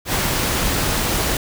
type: noise with ADSR envelope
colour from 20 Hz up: pink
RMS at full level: -18 dBFS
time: 0.05-1.37 s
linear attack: 91 ms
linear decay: 19 ms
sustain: -2 dB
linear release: 3 ms
effects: none